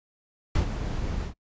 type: noise with ADSR envelope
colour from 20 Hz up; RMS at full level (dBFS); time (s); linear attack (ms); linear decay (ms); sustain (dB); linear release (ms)
brown; -20; 0.55-1.34; 4; 96; -10; 97
effects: noise-tail reverb RT60 0.1 s tail -25 dB re dry + resampled to 16000 Hz